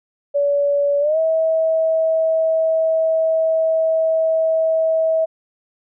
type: tone with pitch glide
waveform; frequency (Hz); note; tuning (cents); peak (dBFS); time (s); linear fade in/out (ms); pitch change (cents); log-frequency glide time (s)
sine; 571 to 644.6; D5 to E5; -49 to -39; -14; 0.34-5.26; 20; +210; 1-1.18
effects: none